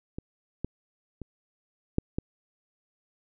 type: clicks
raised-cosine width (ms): 3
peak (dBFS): -22 / -17 / -25 / -10 / -15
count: 5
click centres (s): 0.185 / 0.646 / 1.217 / 1.984 / 2.185
effects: none